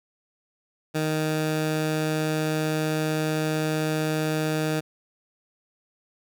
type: tone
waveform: 15% pulse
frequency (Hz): 155.56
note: D#3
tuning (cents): 0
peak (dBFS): -17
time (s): 0.94-4.81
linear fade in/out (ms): 20
effects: none